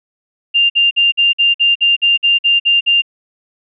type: tone bursts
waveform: sine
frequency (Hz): 2794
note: F7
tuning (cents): 0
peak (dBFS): -8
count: 12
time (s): 0.54-3.021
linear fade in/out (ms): 20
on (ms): 160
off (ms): 51
effects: none